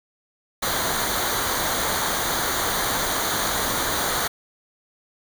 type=noise with comb filter; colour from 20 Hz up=pink; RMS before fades=-24 dBFS; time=0.62-4.28 s; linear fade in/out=10 ms; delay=0.38 ms; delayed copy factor=-0.7; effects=none